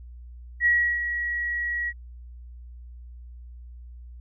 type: tone with ADSR envelope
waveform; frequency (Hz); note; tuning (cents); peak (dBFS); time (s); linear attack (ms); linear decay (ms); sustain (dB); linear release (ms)
sine; 1915; A#6; +46; -16; 0.6-1.93; 58; 330; -9; 47
effects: added 60 Hz sine -40 dBFS peak until 4.2 s